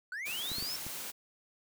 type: linear sweep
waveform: triangle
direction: up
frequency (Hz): 1442 to 5440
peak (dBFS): -35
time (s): 0.12-0.76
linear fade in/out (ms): 2
type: high-pass noise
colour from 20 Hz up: white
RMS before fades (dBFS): -41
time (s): 0.25-1.12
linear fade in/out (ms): 20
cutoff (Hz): 100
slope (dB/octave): 12
type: clicks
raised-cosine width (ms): 3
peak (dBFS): -31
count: 4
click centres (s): 0.517 / 0.584 / 0.625 / 0.866
effects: none